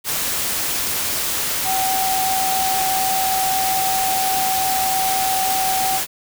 sine tone in noise, 762 Hz, G5, 49 cents flat, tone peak -19 dBFS, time 1.64-6.01 s, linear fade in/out 50 ms, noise white, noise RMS -22 dBFS, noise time 0.04-6.07 s, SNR 0 dB, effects none

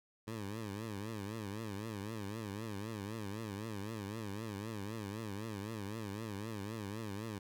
15% pulse tone with vibrato, 105.6 Hz, G#2, 29 cents sharp, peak -34 dBFS, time 0.27-7.39 s, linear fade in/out 10 ms, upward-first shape triangle, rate 3.9 Hz, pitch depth 160 cents each way, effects none

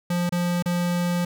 square tone with dropouts, 175.4 Hz, F3, 8 cents sharp, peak -22 dBFS, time 0.1-1.25 s, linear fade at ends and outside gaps 5 ms, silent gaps 0.294-0.322 / 0.625-0.658 s, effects none

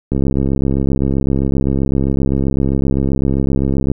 click train, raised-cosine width 3 ms, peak -4 dBFS, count 258, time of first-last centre 0.12-3.916 s, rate 67.7 Hz, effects none

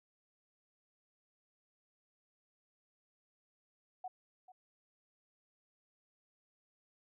sine tone with echo, 740 Hz, F#5, in tune, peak -40 dBFS, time 4.04-4.08 s, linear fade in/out 5 ms, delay 440 ms, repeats 1, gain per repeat -15 dB, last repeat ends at 4.52 s, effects none

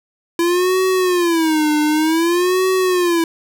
square tone with vibrato, 336.2 Hz, E4, 34 cents sharp, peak -14 dBFS, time 0.39-3.24 s, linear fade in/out 2 ms, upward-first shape sine, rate 0.54 Hz, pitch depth 190 cents each way, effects none

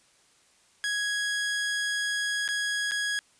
sawtooth tone with dropouts, 1661.2 Hz, G#6, in tune, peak -23 dBFS, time 0.84-3.19 s, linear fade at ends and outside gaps 0 ms, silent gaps 2.478-2.488 / 2.911-2.918 s, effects white hiss -62 dBFS RMS until 3.39 s + resampled to 22050 Hz

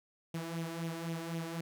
sawtooth tone with flanger, 165.7 Hz, E3, 9 cents sharp, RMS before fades -39 dBFS, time 0.34-1.61 s, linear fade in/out 5 ms, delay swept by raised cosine 0.31 to 2.91 ms, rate 3.9 Hz, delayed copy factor +0.6, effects none

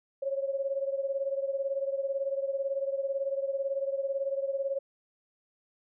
sine beating tone pair, 543 / 561 Hz, C#5 / C#5, -36 / +21 cents, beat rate 18 Hz, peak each -30 / -34 dBFS, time 0.22-4.79 s, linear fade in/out 10 ms, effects none

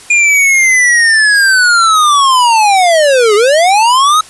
square linear two-way sweep, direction down then up, 2431 to 401.2 to 1290 Hz, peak -6 dBFS, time 0.1-4.21 s, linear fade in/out 5 ms, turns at 3.35 s, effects white hiss -35 dBFS RMS until 4.29 s + resampled to 24000 Hz

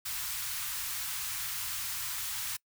white band-stop noise, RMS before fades -36 dBFS, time 0.05-2.57 s, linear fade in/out 10 ms, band 130 to 970 Hz, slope 24 dB/octave, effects noise-tail reverb RT60 0.1 s tail -24 dB re dry

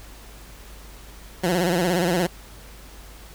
15% pulse tone with vibrato, 176.4 Hz, F3, 18 cents sharp, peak -13 dBFS, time 1.43-2.27 s, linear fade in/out 10 ms, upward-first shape sine, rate 17 Hz, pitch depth 110 cents each way, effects added 50 Hz sine -43 dBFS peak until 3.34 s + pink hiss -46 dBFS RMS until 3.34 s

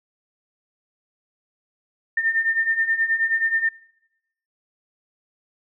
sine beating tone pair, 1802 / 1811.4 Hz, A6 / A6, +41 / +50 cents, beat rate 9.4 Hz, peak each -25 / -20 dBFS, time 2.17-3.69 s, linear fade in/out 5 ms, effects noise-tail reverb RT60 0.9 s tail -23 dB re dry

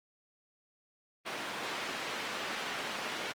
white band-pass noise, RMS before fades -38 dBFS, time 1.25-3.33 s, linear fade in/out 20 ms, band 210 to 2700 Hz, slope 12 dB/octave, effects Opus 24 kbps

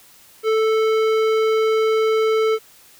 sine tone with tanh clipping, 440 Hz, A4, in tune, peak -17 dBFS, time 0.43-2.59 s, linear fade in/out 50 ms, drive 16 dB, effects white hiss -49 dBFS RMS until 2.99 s

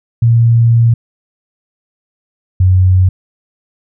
sine tone pair in turn, 116.54 / 92.5 Hz, A#2 / F#2, 0 / 0 cents, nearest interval major third, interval 400 cents, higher first, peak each -5 dBFS, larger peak neither, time 0.22-0.94 / 2.6-3.09 s, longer first, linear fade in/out 5 ms, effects none

